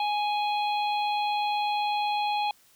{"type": "harmonic tone", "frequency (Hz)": 832, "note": "G#5", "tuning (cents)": 3, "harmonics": [1, 3, 4, 5], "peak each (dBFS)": [-25, -35, -37, -39], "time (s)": [0, 2.51], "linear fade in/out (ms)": 2, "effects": ["white hiss -60 dBFS RMS until 2.75 s"]}